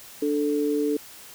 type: tone pair together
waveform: sine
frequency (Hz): 293.7 / 440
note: D4 / A4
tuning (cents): 0 / 0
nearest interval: perfect fifth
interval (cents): 700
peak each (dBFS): -24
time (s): 0.22-0.97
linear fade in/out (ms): 5
effects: white hiss -45 dBFS RMS until 1.34 s